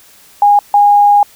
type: tone pair in turn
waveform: sine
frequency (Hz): 819 / 819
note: G#5 / G#5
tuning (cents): -24 / -24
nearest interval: unison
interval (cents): 0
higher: neither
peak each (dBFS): -4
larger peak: neither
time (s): 0.42-0.59 / 0.74-1.23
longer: second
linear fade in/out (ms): 2
effects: white hiss -43 dBFS RMS until 1.35 s